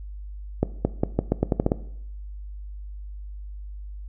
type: accelerating click train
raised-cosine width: 2 ms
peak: -6 dBFS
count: 10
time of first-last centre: 0.63-1.719 s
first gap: 220 ms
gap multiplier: 0.84
effects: noise-tail reverb RT60 0.7 s tail -17 dB re dry + added 50 Hz sine -34 dBFS peak until 4.08 s